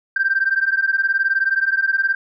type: beating tone pair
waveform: sine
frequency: 1564 / 1583 Hz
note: G6 / G6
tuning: -4 / +17 cents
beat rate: 19 Hz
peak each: -18 dBFS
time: 0.16-2.15 s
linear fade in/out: 5 ms
effects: tanh soft clip ceiling -8 dBFS